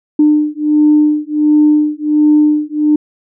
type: beating tone pair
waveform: sine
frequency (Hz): 300.1 / 301.5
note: D4 / D4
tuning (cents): +38 / +46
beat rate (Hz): 1.4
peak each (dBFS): -10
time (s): 0.19-2.96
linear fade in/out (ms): 5
effects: tanh soft clip ceiling 0 dBFS